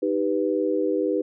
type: chord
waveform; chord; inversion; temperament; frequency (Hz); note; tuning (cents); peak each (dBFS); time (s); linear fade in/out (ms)
sine; Eb augmented; none; equal; 311.1 / 392 / 493.9; Eb4 / G4 / B4; 0 / 0 / 0; -25; 0.02-1.22; 10
effects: none